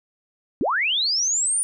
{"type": "linear sweep", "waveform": "sine", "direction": "up", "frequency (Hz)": [196, 9550], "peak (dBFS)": -19, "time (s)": [0.61, 1.63], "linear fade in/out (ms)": 0, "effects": []}